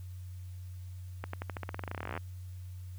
accelerating click train, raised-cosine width 0.5 ms, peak -22 dBFS, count 25, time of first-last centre 1.24-2.176 s, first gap 94 ms, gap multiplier 0.91, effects added 91 Hz sine -41 dBFS peak until 2.98 s + white hiss -64 dBFS RMS until 2.98 s

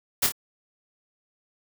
white noise with echo, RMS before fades -21 dBFS, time 0.22-0.27 s, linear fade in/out 10 ms, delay 26 ms, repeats 2, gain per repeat -6 dB, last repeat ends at 0.322 s, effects none

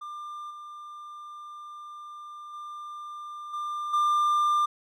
triangle tone with level steps, 1195 Hz, D6, 30 cents sharp, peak -34 / -38 / -35 / -28 / -19 dBFS, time 0.01-4.66 s, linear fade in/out 10 ms, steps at 0.5 / 2.53 / 3.53 / 3.93 s, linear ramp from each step 10 ms, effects none

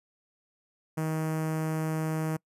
sawtooth tone with notch filter, 158 Hz, D#3, 27 cents sharp, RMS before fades -30 dBFS, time 0.97-2.37 s, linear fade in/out 10 ms, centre 3800 Hz, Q 0.61, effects noise-tail reverb RT60 0.1 s tail -26 dB re dry + resampled to 32000 Hz

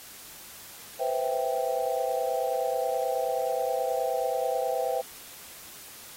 sine chord, C major seventh, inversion third, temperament equal, 493.9 / 523.3 / 659.3 / 784 Hz, B4 / C5 / E5 / G5, 0 / 0 / 0 / 0 cents, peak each -31 dBFS, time 0.99-5.02 s, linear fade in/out 20 ms, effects white hiss -46 dBFS RMS until 6.16 s + AAC 48 kbps

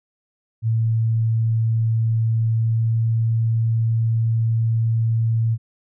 sine tone with pitch glide, 112.9 to 113.55 Hz, A2 to A#2, +45 to -45 cents, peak -16 dBFS, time 0.62-5.58 s, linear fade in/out 50 ms, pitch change +10 cents, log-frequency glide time 2.54-2.91 s, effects none

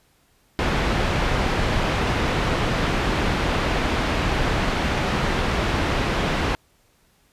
pink low-pass noise, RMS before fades -22 dBFS, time 0.59-6.55 s, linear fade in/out 0 ms, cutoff 3000 Hz, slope 12 dB/octave, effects pink hiss -61 dBFS RMS until 7.32 s + resampled to 32000 Hz

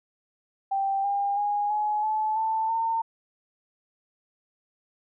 sine tone with pitch steps, 784 / 803.3 / 823 / 843.2 / 863.9 / 885.1 / 906.8 Hz, G5 / G5 / G#5 / G#5 / A5 / A5 / A#5, 0 / +42 / -16 / +26 / -32 / +10 / -48 cents, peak -23 dBFS, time 0.71-3.02 s, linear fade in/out 10 ms, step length 330 ms, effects none

